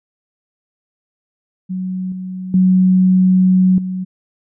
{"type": "tone with level steps", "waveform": "sine", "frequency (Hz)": 185.4, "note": "F#3", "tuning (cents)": 4, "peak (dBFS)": [-19, -23, -8, -19], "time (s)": [1.69, 4.05], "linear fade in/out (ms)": 20, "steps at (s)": [2.12, 2.54, 3.78], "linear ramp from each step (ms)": 2, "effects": []}